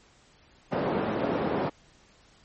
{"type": "band-pass noise", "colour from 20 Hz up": "white", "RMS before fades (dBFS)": -28, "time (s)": [0.71, 1.7], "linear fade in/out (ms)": 20, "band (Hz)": [150, 600], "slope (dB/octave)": 12, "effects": ["pink hiss -59 dBFS RMS until 2.44 s", "MP3 32 kbps"]}